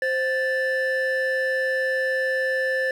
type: tone pair together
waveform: triangle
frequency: 523.3 / 1756.7 Hz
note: C5 / A6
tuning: 0 / -3 cents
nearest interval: octave + major sixth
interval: 2097 cents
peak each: -21 / -21 dBFS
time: 0.02-2.91 s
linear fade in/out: 2 ms
effects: tanh soft clip ceiling -15 dBFS